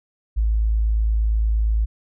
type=tone; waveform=sine; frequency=54.3 Hz; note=A1; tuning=22 cents flat; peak=-16 dBFS; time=0.36-1.86 s; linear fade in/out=20 ms; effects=none